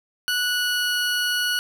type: tone with pitch glide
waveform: 20% pulse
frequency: 1474 to 1465.5 Hz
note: F#6 to F#6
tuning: -7 to -17 cents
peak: -16 dBFS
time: 0.28-1.59 s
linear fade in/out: 0 ms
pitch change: -10 cents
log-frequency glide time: 0.41-0.97 s
effects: none